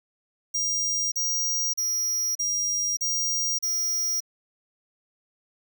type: tone bursts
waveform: square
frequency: 5700 Hz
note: F8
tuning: 34 cents sharp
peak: -24 dBFS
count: 6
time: 0.54-4.205 s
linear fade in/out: 10 ms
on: 580 ms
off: 37 ms
effects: none